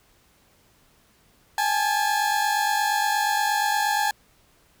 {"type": "tone pair together", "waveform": "30% pulse", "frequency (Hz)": [816, 864.5], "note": ["G#5", "A5"], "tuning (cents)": [-31, -31], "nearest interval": "minor second", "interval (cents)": 100, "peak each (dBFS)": -21, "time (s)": [1.58, 4.11], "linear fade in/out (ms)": 2, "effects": ["pink hiss -60 dBFS RMS until 4.8 s"]}